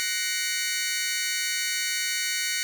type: tone cluster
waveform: 15% pulse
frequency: 1486 / 1874 / 2120 / 2299 Hz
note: F#6 / A#6 / C7 / D7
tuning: +7 / +9 / +22 / -37 cents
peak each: -25 dBFS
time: 0-2.63 s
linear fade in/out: 0 ms
effects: none